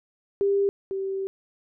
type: tone pair in turn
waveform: sine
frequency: 398.3 / 387 Hz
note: G4 / G4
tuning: +28 / -22 cents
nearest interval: unison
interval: 50 cents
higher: first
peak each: -19 / -26 dBFS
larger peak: first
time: 0.41-0.69 / 0.91-1.27 s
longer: second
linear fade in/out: 0 ms
effects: none